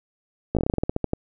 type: slowing click train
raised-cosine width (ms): 2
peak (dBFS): -9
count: 14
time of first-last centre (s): 0.55-1.134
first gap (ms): 17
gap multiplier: 1.15
effects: none